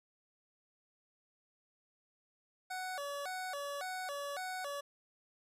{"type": "tone with vibrato", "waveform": "25% pulse", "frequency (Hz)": 650, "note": "E5", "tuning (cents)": -24, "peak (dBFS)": -35, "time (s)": [2.7, 4.81], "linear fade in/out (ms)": 10, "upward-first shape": "square", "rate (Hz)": 1.8, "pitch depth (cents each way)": 230, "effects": ["resampled to 32000 Hz"]}